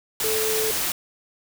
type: tone in noise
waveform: sine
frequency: 438 Hz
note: A4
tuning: 8 cents flat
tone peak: -24 dBFS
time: 0.24-0.71 s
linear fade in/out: 2 ms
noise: white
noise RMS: -25 dBFS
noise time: 0.2-0.92 s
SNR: -2 dB
effects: none